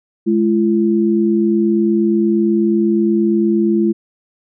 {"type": "tone pair together", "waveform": "sine", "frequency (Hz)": [211.3, 339.7], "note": ["G#3", "F4"], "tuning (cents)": [30, -48], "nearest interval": "minor sixth", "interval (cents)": 822, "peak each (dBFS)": -14, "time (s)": [0.26, 3.93], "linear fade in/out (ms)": 20, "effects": []}